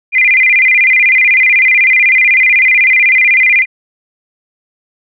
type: tone with vibrato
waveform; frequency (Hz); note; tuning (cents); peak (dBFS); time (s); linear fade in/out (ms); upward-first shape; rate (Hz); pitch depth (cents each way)
sine; 2217; C#7; 0; -5; 0.12-3.66; 50; square; 16; 140
effects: none